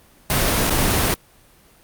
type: noise with dropouts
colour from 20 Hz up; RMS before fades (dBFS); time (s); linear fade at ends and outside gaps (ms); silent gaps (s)
pink; -18; 0.3-1.14; 0; 0.696-0.706
effects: pink hiss -52 dBFS RMS until 1.83 s + Opus 24 kbps